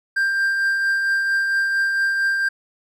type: tone with tremolo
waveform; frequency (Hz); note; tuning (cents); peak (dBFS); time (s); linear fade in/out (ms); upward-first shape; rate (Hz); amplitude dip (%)
triangle; 1586; G6; +20; -14; 0.16-2.49; 10; triangle; 4.4; 35
effects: none